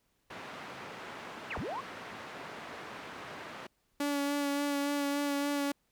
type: band-pass noise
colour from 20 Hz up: white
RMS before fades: -45 dBFS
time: 0.3-3.67 s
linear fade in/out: 5 ms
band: 130 to 1700 Hz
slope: 12 dB/octave
type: linear two-way sweep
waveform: sine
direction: down then up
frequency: 3075 to 37 to 1158 Hz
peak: -35 dBFS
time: 1.5-1.81 s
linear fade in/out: 10 ms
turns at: 1.58 s
type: tone with vibrato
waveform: sawtooth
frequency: 285.2 Hz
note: C#4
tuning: 49 cents sharp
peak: -26 dBFS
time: 4-5.72 s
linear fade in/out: 5 ms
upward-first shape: sine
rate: 3.5 Hz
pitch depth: 18 cents each way
effects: pink hiss -75 dBFS RMS until 5.91 s